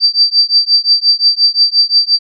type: tone with tremolo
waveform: sine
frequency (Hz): 4665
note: D8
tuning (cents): -12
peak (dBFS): -3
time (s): 0-2.19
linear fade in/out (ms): 50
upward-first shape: triangle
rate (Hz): 5.7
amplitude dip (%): 100
effects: none